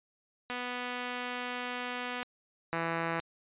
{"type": "tone pair in turn", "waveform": "5% pulse", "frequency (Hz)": [246.9, 165.98], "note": ["B3", "E3"], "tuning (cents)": [0, 12], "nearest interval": "perfect fifth", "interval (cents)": 688, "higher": "first", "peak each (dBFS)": [-23, -19], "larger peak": "second", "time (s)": [[0.5, 2.23], [2.73, 3.2]], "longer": "first", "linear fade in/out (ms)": 0, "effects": ["resampled to 8000 Hz"]}